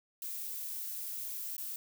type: noise with dropouts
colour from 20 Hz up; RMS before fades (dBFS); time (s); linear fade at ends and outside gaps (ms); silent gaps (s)
violet; -40; 0.22-1.76; 1; 1.566-1.58
effects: none

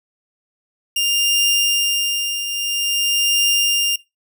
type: tone with tremolo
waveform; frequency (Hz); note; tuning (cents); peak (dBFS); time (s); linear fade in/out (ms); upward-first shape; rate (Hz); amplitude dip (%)
sawtooth; 2801; F7; +4; -10; 0.96-3.96; 5; triangle; 0.5; 65
effects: noise-tail reverb RT60 0.2 s tail -18 dB re dry

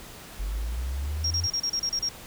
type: linear sweep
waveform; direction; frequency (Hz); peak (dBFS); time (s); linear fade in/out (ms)
sine; up; 45.1 to 88; -27; 0.39-1.47; 10
type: tone bursts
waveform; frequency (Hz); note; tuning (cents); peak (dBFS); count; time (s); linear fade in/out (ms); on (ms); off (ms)
sine; 5588; F8; 0; -24; 9; 1.24-2.09; 5; 66; 32
effects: pink hiss -44 dBFS RMS until 2.26 s

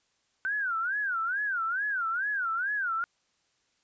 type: tone with vibrato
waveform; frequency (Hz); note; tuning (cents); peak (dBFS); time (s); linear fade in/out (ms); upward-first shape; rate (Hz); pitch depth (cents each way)
sine; 1498; F#6; +21; -27; 0.45-3.04; 0; sine; 2.3; 220
effects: white hiss -72 dBFS RMS until 3.83 s + resampled to 16000 Hz

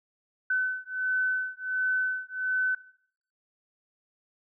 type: beating tone pair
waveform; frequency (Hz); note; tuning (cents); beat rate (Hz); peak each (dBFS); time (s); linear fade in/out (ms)
sine; 1513 / 1514.4; F#6 / F#6; +38 / +40; 1.4; -29; 0.5-2.75; 5
effects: noise-tail reverb RT60 0.6 s tail -18 dB re dry

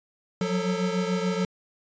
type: tone cluster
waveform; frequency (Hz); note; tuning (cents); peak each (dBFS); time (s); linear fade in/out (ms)
square; 180 / 186.9 / 443; F#3 / F#3 / A4; -47 / +18 / +12; -28 / -31 / -30; 0.41-1.45; 2
effects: resampled to 16000 Hz

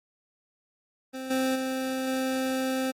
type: tone with level steps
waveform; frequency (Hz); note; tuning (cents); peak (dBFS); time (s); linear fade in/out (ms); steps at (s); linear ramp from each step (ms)
25% pulse; 261.6; C4; 0; -30 / -20 / -24 / -22; 1.13-2.92; 20; 1.3 / 1.55 / 2.07; 10
effects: MP3 64 kbps

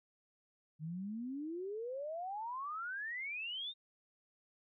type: exponential sweep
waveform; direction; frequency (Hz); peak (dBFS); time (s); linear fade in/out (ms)
sine; up; 149.6 to 3729; -39; 0.79-3.74; 50
effects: none

